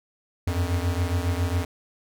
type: beating tone pair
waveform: square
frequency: 85.7 / 93 Hz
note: F2 / F#2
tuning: -32 / +9 cents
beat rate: 7.3 Hz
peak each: -25 / -28 dBFS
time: 0.47-1.65 s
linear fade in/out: 5 ms
effects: none